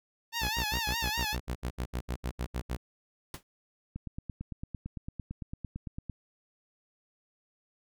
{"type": "tone with vibrato", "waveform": "10% pulse", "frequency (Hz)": 886, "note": "A5", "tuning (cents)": 12, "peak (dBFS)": -22, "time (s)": [0.32, 1.37], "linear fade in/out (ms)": 50, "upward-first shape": "sine", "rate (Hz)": 4.9, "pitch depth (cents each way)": 100}
{"type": "tone bursts", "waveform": "sawtooth", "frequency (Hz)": 61.74, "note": "B1", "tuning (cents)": 0, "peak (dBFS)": -27, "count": 16, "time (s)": [0.41, 2.771], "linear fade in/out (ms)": 20, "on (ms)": 81, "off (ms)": 71}
{"type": "noise with exponential decay", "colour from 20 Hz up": "pink", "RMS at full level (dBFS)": -37, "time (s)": [3.34, 3.43], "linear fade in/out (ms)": 1, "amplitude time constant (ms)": 19}
{"type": "click train", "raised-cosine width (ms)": 5, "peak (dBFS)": -25, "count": 20, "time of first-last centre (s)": [3.96, 6.097], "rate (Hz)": 8.89}
{"effects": []}